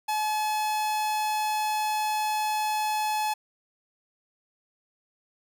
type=tone; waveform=45% pulse; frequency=855 Hz; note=A5; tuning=50 cents flat; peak=-25 dBFS; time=0.08-3.34 s; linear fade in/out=10 ms; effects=none